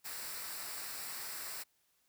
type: noise with comb filter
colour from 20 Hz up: white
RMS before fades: -43 dBFS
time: 0.04-1.64 s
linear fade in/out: 20 ms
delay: 0.31 ms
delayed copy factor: -0.55
effects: white hiss -75 dBFS RMS until 2.08 s